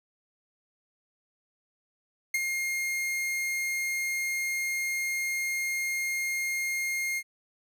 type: tone with ADSR envelope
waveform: 45% pulse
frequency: 2130 Hz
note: C7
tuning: 30 cents sharp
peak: -23 dBFS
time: 2.34-7.23 s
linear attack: 5 ms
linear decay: 34 ms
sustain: -5 dB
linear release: 55 ms
effects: none